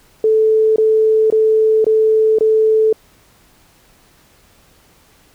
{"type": "tone bursts", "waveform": "sine", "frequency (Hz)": 437.7, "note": "A4", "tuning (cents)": -9, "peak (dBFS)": -9, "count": 5, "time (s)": [0.24, 2.928], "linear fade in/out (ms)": 2, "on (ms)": 520, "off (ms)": 22, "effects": ["pink hiss -51 dBFS RMS until 5.34 s"]}